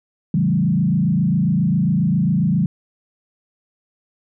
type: tone with frequency modulation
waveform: sine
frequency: 174.61 Hz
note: F3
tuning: in tune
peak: -14 dBFS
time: 0.34-2.66 s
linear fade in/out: 2 ms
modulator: 27.4 Hz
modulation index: 1.4
effects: none